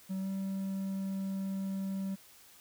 triangle tone with pitch glide, 190.2 to 193.3 Hz, F#3 to G3, +48 to -24 cents, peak -31 dBFS, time 0.09-2.16 s, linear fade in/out 20 ms, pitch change +28 cents, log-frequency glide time 0.19-0.28 s, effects white hiss -58 dBFS RMS until 2.6 s

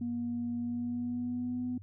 sine tone with pitch glide, 238.7 to 248.8 Hz, A#3 to B3, +41 to +13 cents, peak -31 dBFS, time 0.01-1.78 s, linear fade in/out 5 ms, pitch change +72 cents, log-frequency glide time 0.59-1.67 s, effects tanh soft clip ceiling -27 dBFS + added 98 Hz sine -46 dBFS peak until 1.82 s

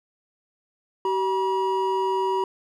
triangle tone pair together, 382.2 / 963 Hz, G4 / B5, -44 / -44 cents, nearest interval octave + major third, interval 1600 cents, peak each -22 dBFS, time 1.05-2.44 s, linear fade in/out 2 ms, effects none

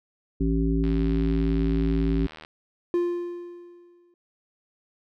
harmonic tone, 55 Hz, A1, in tune, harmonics 1 / 3 / 5 / 7, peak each -24 / -27 / -25 / -31 dBFS, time 0.4-2.27 s, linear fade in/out 10 ms
click train, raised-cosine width 0.3 ms, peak -26 dBFS, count 127, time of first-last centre 0.84-2.449 s, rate 78.3 Hz
triangle tone with exponential decay, 349.1 Hz, F4, 1 cent flat, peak -17 dBFS, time 2.94-4.14 s, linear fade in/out 1 ms, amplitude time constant 260 ms
effects none

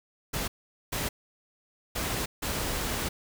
pink noise bursts at uneven times, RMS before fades -31 dBFS, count 4, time 0.33-0.48 / 0.92-1.09 / 1.95-2.26 / 2.42-3.09 s, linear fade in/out 10 ms, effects none

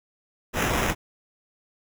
pink noise with sample-and-hold, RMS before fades -24 dBFS, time 0.53-0.95 s, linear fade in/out 50 ms, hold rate 4410 Hz, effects none

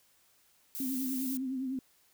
violet noise, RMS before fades -39 dBFS, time 0.75-1.37 s, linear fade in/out 0 ms
sine tone with vibrato, 261.8 Hz, C4, 1 cent sharp, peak -32 dBFS, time 0.8-1.79 s, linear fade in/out 2 ms, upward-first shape triangle, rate 9.9 Hz, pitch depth 70 cents each way
effects white hiss -67 dBFS RMS until 2.13 s

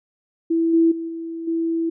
sine tone with level steps, 330 Hz, E4, 2 cents sharp, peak -16 / -12 / -25 / -27 / -19 dBFS, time 0.5-1.9 s, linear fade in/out 10 ms, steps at 0.73 / 0.91 / 1.08 / 1.47 s, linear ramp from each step 10 ms, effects none

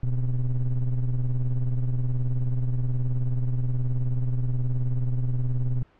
triangle ring-modulated tone, 66.7 Hz, C2, 34 cents sharp, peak -16 dBFS, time 0.03-5.83 s, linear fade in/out 5 ms, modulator 57.3 Hz, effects pink hiss -59 dBFS RMS until 5.99 s + low-pass 2000 Hz 12 dB/octave

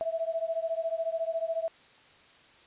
sine beating tone pair, 651 / 665 Hz, E5 / E5, -22 / +15 cents, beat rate 14 Hz, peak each -31 / -32 dBFS, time 0.01-1.68 s, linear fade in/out 0 ms, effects white hiss -57 dBFS RMS until 2.66 s + resampled to 8000 Hz

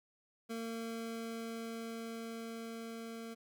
25% pulse tone with level ramp, 228 Hz, A#3, 38 cents flat, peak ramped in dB -35 to -40 dBFS, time 0.49-3.35 s, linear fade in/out 20 ms, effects none

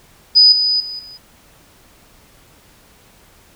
sine tone with level steps, 4978 Hz, D#8, in tune, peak -5 / -13 / -25 / -34 dBFS, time 0.35-1.18 s, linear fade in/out 20 ms, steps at 0.52 / 0.8 / 0.99 s, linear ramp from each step 2 ms, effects pink hiss -49 dBFS RMS until 3.55 s

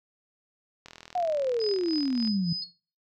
click train, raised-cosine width 0.2 ms, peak -26 dBFS, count 59, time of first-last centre 0.86-2.275 s, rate 41 Hz
sine exponential sweep, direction down, 740 to 164.81 Hz, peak -24 dBFS, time 1.15-2.53 s, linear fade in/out 5 ms
sine tone with tremolo, 5010 Hz, D#8, 11 cents sharp, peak -30 dBFS, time 1.6-2.64 s, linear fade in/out 2 ms, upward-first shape sine, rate 3.4 Hz, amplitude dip 85%
sine tone with exponential decay, 4341 Hz, C#8, 37 cents flat, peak -32 dBFS, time 2.62-2.75 s, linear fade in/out 2 ms, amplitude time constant 27 ms
effects noise-tail reverb RT60 0.4 s tail -20 dB re dry

